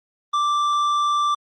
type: tone with tanh clipping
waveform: sine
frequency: 1174.7 Hz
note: D6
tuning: in tune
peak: -19 dBFS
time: 0.33-1.35 s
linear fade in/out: 10 ms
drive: 9 dB
effects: Opus 32 kbps